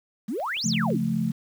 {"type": "exponential two-way sweep", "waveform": "sine", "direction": "up then down", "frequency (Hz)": [187.2, 7340, 187.2], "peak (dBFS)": -26, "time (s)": [0.28, 1], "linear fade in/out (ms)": 10, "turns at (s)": 0.67}
{"type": "click train", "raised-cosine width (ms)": 0.3, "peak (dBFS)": -30, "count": 4, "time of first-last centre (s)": [0.4, 0.903], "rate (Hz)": 5.96}
{"type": "chord", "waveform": "sine", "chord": "Db augmented", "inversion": "none", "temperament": "equal", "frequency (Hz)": [138.59, 174.61, 220], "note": ["Db3", "F3", "A3"], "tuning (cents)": [0, 0, 0], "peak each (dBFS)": [-30, -27, -25], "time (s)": [0.64, 1.32], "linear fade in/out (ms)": 10}
{"effects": ["8-bit"]}